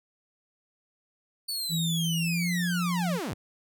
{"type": "linear sweep", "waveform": "sawtooth", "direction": "down", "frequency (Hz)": [4518, 62.8], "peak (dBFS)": -27, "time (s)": [1.48, 3.34], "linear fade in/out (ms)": 10}
{"type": "tone with pitch glide", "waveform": "sine", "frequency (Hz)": [164.81, 175.62], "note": ["E3", "F3"], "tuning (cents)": [0, 10], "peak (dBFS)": -26, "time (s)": [1.69, 3.2], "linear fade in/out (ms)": 50, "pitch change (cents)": 110, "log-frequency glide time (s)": [2.2, 2.51]}
{"effects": []}